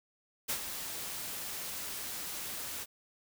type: noise with ADSR envelope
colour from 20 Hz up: white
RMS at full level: -32 dBFS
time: 0.48-2.86 s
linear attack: 20 ms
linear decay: 81 ms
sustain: -8 dB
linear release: 37 ms
effects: none